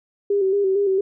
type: tone with vibrato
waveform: sine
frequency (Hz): 392.7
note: G4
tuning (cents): +3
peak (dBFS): -16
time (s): 0.3-1.01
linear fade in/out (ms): 5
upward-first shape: square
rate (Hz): 4.4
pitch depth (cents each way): 47
effects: none